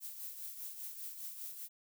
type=noise with tremolo; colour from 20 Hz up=violet; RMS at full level=-43 dBFS; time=0-1.69 s; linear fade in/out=50 ms; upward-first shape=triangle; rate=5 Hz; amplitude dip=60%; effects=none